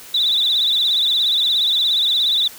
sine tone with vibrato, 3700 Hz, A#7, 14 cents flat, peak -14 dBFS, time 0.14-2.48 s, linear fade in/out 5 ms, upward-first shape sine, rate 17 Hz, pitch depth 120 cents each way, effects white hiss -39 dBFS RMS until 2.58 s

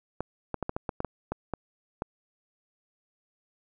clicks, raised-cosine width 1 ms, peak -16 dBFS, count 11, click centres 0.206 / 0.543 / 0.627 / 0.694 / 0.765 / 0.892 / 1.004 / 1.047 / 1.32 / 1.537 / 2.021 s, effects none

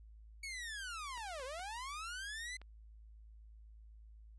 sawtooth linear two-way sweep, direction down then up, 2246 to 493.9 to 2057 Hz, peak -39 dBFS, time 0.43-2.57 s, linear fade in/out 5 ms, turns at 1.44 s
clicks, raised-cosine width 0.3 ms, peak -39 dBFS, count 4, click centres 1.176 / 1.398 / 1.595 / 2.616 s
effects added 54 Hz sine -54 dBFS peak until 4.38 s + resampled to 24000 Hz

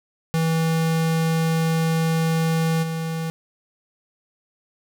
square tone with level steps, 162.6 Hz, E3, 23 cents flat, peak -19 / -25 dBFS, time 0.34-3.3 s, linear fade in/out 0 ms, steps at 2.82 s, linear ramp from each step 20 ms, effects none

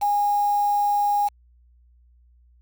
sine tone with quantisation, 820 Hz, G#5, 22 cents flat, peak -18 dBFS, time 0.01-1.29 s, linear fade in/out 20 ms, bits 6, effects added 60 Hz sine -53 dBFS peak until 2.61 s

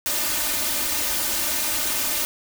white noise with comb filter, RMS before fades -24 dBFS, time 0.06-2.25 s, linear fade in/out 0 ms, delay 3.3 ms, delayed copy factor +1, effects none

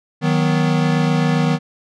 square chord, B major, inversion first, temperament equal with one note detuned, 157.37 / 185 / 246.9 Hz, D#3 / F#3 / B3, +20 / 0 / 0 cents, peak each -17 / -22 / -21 dBFS, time 0.21-1.59 s, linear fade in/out 50 ms, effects low-pass 5000 Hz 12 dB/octave

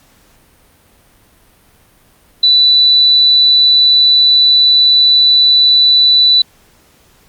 sine tone, 3973 Hz, B7, 10 cents sharp, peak -5 dBFS, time 2.43-6.42 s, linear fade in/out 5 ms, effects pink hiss -49 dBFS RMS until 7.28 s + Opus 48 kbps

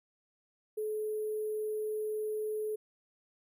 sine tone with sample-and-hold, 428.2 Hz, A4, 47 cents flat, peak -32 dBFS, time 0.77-2.76 s, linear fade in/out 10 ms, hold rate 11025 Hz, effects none

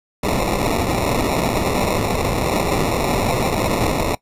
violet noise with sample-and-hold, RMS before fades -19 dBFS, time 0.23-4.15 s, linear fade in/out 5 ms, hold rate 1575 Hz, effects noise-tail reverb RT60 0.1 s tail -20 dB re dry + resampled to 32000 Hz

